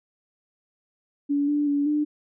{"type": "tone with pitch steps", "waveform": "sine", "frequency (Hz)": [285.8, 293, 286.2, 298.2], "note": ["D4", "D4", "D4", "D4"], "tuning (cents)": [-47, -4, -45, 27], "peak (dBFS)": -20, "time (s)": [1.29, 2.05], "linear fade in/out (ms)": 20, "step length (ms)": 190, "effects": []}